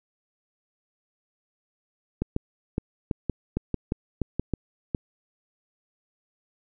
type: clicks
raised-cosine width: 3 ms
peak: -12 dBFS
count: 12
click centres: 2.22 / 2.364 / 2.781 / 3.112 / 3.297 / 3.57 / 3.743 / 3.921 / 4.217 / 4.396 / 4.537 / 4.948 s
effects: none